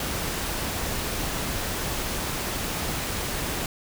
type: noise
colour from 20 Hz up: pink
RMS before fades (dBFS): -29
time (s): 0-3.66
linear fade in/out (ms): 2
effects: none